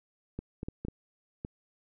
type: clicks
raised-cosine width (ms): 3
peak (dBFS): -23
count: 6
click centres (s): 0.39 / 0.631 / 0.685 / 0.85 / 0.884 / 1.449
effects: none